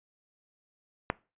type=click; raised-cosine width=0.5 ms; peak=-11 dBFS; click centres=1.101 s; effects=noise-tail reverb RT60 0.3 s tail -21 dB re dry + resampled to 8000 Hz